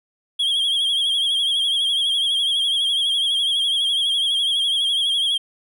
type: tone with vibrato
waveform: triangle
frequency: 3265 Hz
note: G#7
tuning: 30 cents flat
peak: -16 dBFS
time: 0.39-5.38 s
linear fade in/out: 10 ms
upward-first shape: sine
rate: 12 Hz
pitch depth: 60 cents each way
effects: none